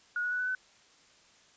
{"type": "tone with pitch steps", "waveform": "sine", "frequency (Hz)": [1449, 1464.1, 1479.4, 1494.9, 1510.5], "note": ["F#6", "F#6", "F#6", "F#6", "F#6"], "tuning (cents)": [-37, -19, -1, 17, 35], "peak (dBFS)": -29, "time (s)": [0.16, 0.55], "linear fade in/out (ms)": 2, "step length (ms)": 78, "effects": ["white hiss -61 dBFS RMS until 1.56 s", "resampled to 16000 Hz"]}